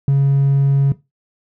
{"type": "tone", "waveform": "triangle", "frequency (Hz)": 138.59, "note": "C#3", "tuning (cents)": 0, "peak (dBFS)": -7, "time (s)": [0.08, 0.92], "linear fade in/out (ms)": 2, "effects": ["noise-tail reverb RT60 0.2 s tail -18 dB re dry", "tanh soft clip ceiling -7 dBFS"]}